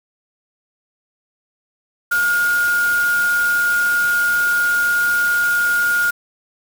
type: tone in noise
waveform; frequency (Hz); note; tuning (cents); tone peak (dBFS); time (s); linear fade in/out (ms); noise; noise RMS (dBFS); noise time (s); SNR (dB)
sine; 1426; F6; +36; -14; 2.11-6.11; 10; white; -29; 2.11-6.11; +12
effects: none